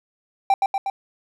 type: tone with echo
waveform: triangle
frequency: 784 Hz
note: G5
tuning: in tune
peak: -11 dBFS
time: 0.5-0.54 s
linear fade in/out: 2 ms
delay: 120 ms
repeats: 3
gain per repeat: -3 dB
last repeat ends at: 0.9 s
effects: none